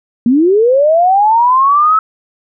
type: linear sweep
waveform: sine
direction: up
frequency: 225.9 to 1308 Hz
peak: -6 dBFS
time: 0.26-1.99 s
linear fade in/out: 2 ms
effects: none